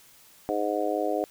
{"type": "harmonic tone", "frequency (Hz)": 104.2, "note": "G#2", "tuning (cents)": 6, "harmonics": [3, 4, 5, 6, 7], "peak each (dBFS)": [-31, -31, -31, -31, -31], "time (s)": [0.49, 1.24], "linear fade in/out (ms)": 0, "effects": ["white hiss -55 dBFS RMS until 1.3 s"]}